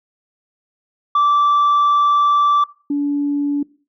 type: tone pair in turn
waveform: sine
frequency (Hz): 1165 / 287.2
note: D6 / D4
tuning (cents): -14 / -39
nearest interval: 2 octaves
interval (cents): 2425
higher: first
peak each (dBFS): -9 / -15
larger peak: first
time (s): 1.15-2.64 / 2.9-3.63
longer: first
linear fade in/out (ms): 5
effects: noise-tail reverb RT60 0.4 s tail -22 dB re dry + tanh soft clip ceiling -10 dBFS